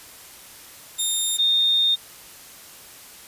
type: tone pair in turn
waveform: 15% pulse / sine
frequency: 3660 / 3660 Hz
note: A#7 / A#7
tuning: -32 / -32 cents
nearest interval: unison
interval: 0 cents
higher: neither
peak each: -14 / -16 dBFS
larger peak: first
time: 0.98-1.38 / 1.38-1.96 s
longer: second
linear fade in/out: 20 ms
effects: white hiss -44 dBFS RMS until 3.27 s + resampled to 32000 Hz